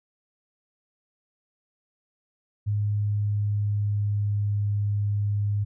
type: tone with pitch glide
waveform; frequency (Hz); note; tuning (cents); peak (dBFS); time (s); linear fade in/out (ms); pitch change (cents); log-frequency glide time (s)
sine; 103.83 to 102.7; G#2 to G#2; 0 to -19; -22; 2.66-5.65; 20; -19; 2.76-4.65
effects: none